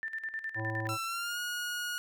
sine tone with tremolo, 1783 Hz, A6, 22 cents sharp, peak -33 dBFS, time 0.03-0.87 s, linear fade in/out 0 ms, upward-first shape square, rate 9.7 Hz, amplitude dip 70%
harmonic tone, 110 Hz, A2, in tune, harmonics 1 / 3 / 5 / 7 / 9, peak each -35 / -40 / -42 / -43 / -45 dBFS, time 0.55-0.98 s, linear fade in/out 50 ms
sawtooth tone with pitch glide, 1340 to 1444.5 Hz, E6 to F#6, +28 to -42 cents, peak -30 dBFS, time 0.89-1.98 s, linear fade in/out 0 ms, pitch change +130 cents, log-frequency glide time 1.05-1.39 s
effects none

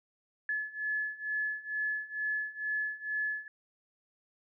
sine beating tone pair, 1714 / 1716.2 Hz, A6 / A6, -46 / -44 cents, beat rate 2.2 Hz, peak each -36 / -34 dBFS, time 0.49-3.48 s, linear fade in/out 2 ms, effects none

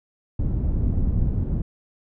pink low-pass noise, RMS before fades -22 dBFS, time 0.39-1.62 s, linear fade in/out 5 ms, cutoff 170 Hz, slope 12 dB/octave, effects none

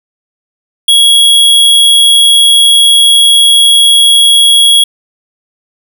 square tone, 3322 Hz, G#7, in tune, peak -3 dBFS, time 0.88-4.84 s, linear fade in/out 5 ms, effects 7-bit

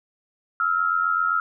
sine tone pair together, 1304 / 1391.6 Hz, E6 / F6, -19 / -7 cents, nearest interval minor second, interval 112 cents, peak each -22 dBFS, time 0.6-1.4 s, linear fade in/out 2 ms, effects none

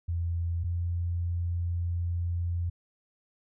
sine tone pair in turn, 85 / 86.44 Hz, F2 / F2, -46 / -17 cents, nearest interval unison, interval 29 cents, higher second, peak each -27 dBFS, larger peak neither, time 0.08-0.64 / 0.64-2.7 s, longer second, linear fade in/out 10 ms, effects none

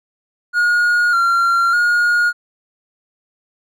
triangle tone with pitch steps, 1437 / 1377 / 1433 Hz, F6 / F6 / F6, +49 / -25 / +44 cents, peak -10 dBFS, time 0.53-2.33 s, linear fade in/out 50 ms, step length 600 ms, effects none

